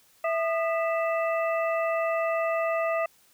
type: harmonic tone with a mistuned harmonic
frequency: 659.3 Hz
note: E5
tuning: in tune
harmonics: 1 / 2 / 3 / 4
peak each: -25 / -31 / -35 / -37 dBFS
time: 0.24-3.06 s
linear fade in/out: 5 ms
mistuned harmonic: 2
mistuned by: -130 cents
effects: white hiss -61 dBFS RMS until 3.33 s